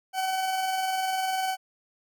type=tone with tremolo; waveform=40% pulse; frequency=757 Hz; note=F#5; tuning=39 cents sharp; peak=-24 dBFS; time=0.13-1.57 s; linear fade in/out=50 ms; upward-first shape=square; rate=20 Hz; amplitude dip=25%; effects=none